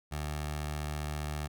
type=tone with notch filter; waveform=15% pulse; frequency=75 Hz; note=D2; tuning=37 cents sharp; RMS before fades=-36 dBFS; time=0.11-1.48 s; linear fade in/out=20 ms; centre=260 Hz; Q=0.99; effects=none